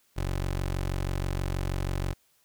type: tone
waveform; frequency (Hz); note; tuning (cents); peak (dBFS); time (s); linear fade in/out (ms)
20% pulse; 46.25; F#1; 0; -23; 0.16-2.14; 20
effects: white hiss -67 dBFS RMS until 2.44 s